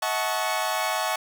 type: tone cluster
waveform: sawtooth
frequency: 638 / 739 / 872 / 1110 Hz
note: D#5 / F#5 / A5 / C#6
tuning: +43 / -2 / -16 / +2 cents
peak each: -26 dBFS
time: 0.02-1.16 s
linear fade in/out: 5 ms
effects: none